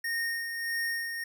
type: tone with tremolo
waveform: square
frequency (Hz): 1847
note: A#6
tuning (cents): -16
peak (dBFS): -29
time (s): 0.04-1.24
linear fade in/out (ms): 5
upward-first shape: sine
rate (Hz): 1.6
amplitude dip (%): 45
effects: none